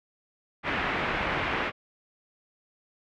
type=low-pass noise; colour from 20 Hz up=white; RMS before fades=-29 dBFS; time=0.63-1.72 s; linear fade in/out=50 ms; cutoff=2400 Hz; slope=24 dB/octave; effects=none